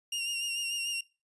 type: tone with vibrato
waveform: sawtooth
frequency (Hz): 2794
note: F7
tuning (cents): 0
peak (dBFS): -28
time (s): 0.12-1.01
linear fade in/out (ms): 5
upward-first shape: sine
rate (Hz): 6.8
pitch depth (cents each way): 35
effects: noise-tail reverb RT60 0.3 s tail -23 dB re dry + resampled to 24000 Hz